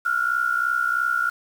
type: tone pair together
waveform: sine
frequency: 1372 / 1435 Hz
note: F6 / F6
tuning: -31 / +47 cents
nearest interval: minor second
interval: 78 cents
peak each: -23 / -22 dBFS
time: 0.05-1.3 s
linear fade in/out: 10 ms
effects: 7-bit